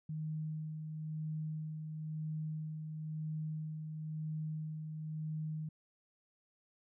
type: tone with tremolo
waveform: sine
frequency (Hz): 155.56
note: D#3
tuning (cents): 0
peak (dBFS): -36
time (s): 0.09-5.69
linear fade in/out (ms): 5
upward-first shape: sine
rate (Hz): 0.99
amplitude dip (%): 40
effects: none